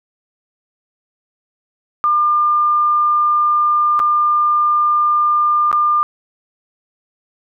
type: tone with dropouts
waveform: sine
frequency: 1200 Hz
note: D6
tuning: 37 cents sharp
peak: -11 dBFS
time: 2.04-6.03 s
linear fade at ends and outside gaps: 0 ms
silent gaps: 3.993-4 / 5.715-5.728 s
effects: none